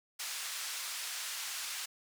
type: band-pass noise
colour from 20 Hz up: white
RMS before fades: -40 dBFS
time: 0.19-1.86 s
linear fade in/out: 10 ms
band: 1200 to 8400 Hz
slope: 12 dB/octave
effects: none